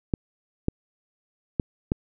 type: clicks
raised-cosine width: 3 ms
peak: -9 dBFS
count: 4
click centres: 0.138 / 0.684 / 1.598 / 1.919 s
effects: none